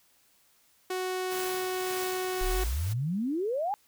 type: tone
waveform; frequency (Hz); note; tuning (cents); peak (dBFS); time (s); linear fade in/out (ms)
sawtooth; 370; F#4; 0; -26; 0.9-2.64; 5
type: noise with tremolo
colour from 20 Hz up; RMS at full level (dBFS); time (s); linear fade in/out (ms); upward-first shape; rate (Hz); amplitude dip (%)
white; -38; 1.3-2.94; 20; sine; 1.8; 50
type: exponential sweep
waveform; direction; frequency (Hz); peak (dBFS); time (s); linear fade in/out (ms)
sine; up; 30.08 to 850; -27; 2.41-3.74; 0
effects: white hiss -65 dBFS RMS until 3.87 s